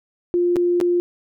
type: tone with dropouts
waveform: sine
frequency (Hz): 351.1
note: F4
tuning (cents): +9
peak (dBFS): -15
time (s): 0.34-1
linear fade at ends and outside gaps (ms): 0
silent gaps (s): 0.559-0.566 / 0.802-0.812
effects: none